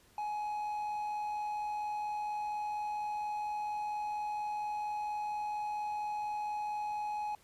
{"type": "tone with amplitude modulation", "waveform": "triangle", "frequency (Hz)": 840, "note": "G#5", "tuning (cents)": 19, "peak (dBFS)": -31, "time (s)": [0.18, 7.35], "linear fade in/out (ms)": 2, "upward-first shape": "sine", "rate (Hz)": 84.3, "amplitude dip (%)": 25, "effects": ["pink hiss -64 dBFS RMS until 7.43 s", "resampled to 32000 Hz"]}